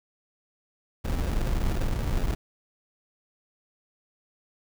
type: noise with sample-and-hold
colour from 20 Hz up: brown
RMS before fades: -26 dBFS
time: 1.04-2.35 s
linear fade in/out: 10 ms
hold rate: 1050 Hz
effects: none